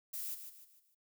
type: noise with echo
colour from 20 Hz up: violet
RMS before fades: -41 dBFS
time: 0.13-0.35 s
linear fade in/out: 10 ms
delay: 150 ms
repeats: 4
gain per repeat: -8 dB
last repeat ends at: 0.95 s
effects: noise-tail reverb RT60 0.1 s tail -23 dB re dry